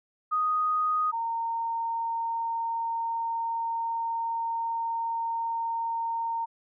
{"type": "tone pair in turn", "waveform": "sine", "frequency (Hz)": [1245, 918.7], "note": ["D#6", "A#5"], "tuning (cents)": [1, -25], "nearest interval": "perfect fourth", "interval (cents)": 526, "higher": "first", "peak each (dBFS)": [-23, -27], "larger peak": "first", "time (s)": [[0.31, 1.12], [1.12, 6.46]], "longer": "second", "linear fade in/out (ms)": 20, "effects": []}